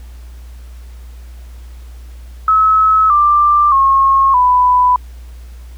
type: tone with pitch steps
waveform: sine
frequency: 1290 / 1182.9 / 1084.8 / 994.7 Hz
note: E6 / D6 / C#6 / B5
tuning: -38 / +12 / -38 / +12 cents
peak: -7 dBFS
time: 2.48-4.96 s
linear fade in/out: 2 ms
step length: 620 ms
effects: added 60 Hz sine -30 dBFS peak until 5.77 s + pink hiss -48 dBFS RMS until 5.77 s